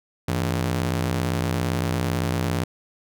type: ring-modulated tone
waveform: sawtooth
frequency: 125.5 Hz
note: B2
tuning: 28 cents sharp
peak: -15 dBFS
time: 0.28-2.64 s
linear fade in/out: 5 ms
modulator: 33.9 Hz
effects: none